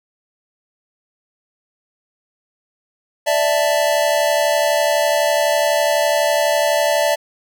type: chord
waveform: square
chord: D suspended second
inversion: none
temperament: equal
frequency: 587.3 / 659.3 / 880 Hz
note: D5 / E5 / A5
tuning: 0 / 0 / 0 cents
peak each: -18 / -19 / -23 dBFS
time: 3.26-7.16 s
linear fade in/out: 20 ms
effects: none